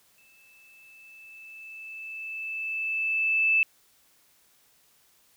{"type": "tone with exponential growth", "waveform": "sine", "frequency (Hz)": 2631, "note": "E7", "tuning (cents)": -4, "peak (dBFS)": -18, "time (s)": [0.18, 3.63], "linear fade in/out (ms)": 1, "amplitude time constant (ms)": 750, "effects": ["white hiss -63 dBFS RMS until 5.36 s"]}